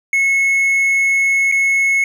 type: tone with dropouts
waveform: triangle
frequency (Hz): 2187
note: C#7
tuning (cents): -24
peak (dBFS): -10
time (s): 0.13-2.04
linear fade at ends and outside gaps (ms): 2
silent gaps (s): 1.516-1.522
effects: none